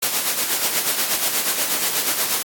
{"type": "noise with tremolo", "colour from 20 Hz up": "white", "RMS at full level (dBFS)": -19, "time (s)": [0.02, 2.43], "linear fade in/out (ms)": 10, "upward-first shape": "sine", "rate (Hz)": 8.3, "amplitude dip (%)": 50, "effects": ["high-pass 200 Hz 12 dB/octave", "AAC 64 kbps"]}